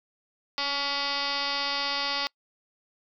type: tone with frequency modulation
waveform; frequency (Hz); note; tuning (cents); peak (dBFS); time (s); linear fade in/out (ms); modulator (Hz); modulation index
sine; 2832; F7; +23; -26; 0.58-2.27; 0; 284; 7.8
effects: noise-tail reverb RT60 0.1 s tail -26 dB re dry